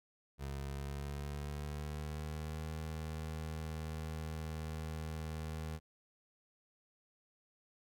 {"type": "tone with pitch glide", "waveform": "25% pulse", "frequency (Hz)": [69.3, 78.69], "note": ["C#2", "D#2"], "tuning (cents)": [0, 20], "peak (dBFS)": -36, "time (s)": [0.38, 5.8], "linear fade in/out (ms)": 50, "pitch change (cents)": 220, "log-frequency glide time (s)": [0.64, 2.72], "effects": []}